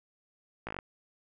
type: slowing click train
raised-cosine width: 0.5 ms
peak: -22 dBFS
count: 7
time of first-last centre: 0.67-0.789 s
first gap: 17 ms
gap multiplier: 1.06
effects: none